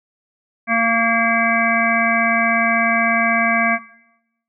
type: harmonic tone with a mistuned harmonic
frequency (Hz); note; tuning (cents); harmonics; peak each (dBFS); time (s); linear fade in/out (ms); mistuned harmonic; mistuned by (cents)
229.1; A#3; -30; 1 / 3 / 5 / 7 / 9 / 10; -21 / -21 / -21 / -21 / -21 / -21; 0.67-3.79; 50; 7; +17
effects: noise-tail reverb RT60 0.9 s tail -19 dB re dry